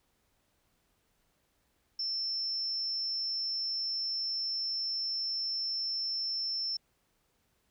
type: tone with amplitude modulation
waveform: sine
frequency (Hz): 5350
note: E8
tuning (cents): +25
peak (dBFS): -29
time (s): 1.99-6.77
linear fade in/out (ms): 5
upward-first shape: sine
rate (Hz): 232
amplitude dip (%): 45
effects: pink hiss -74 dBFS RMS until 7.7 s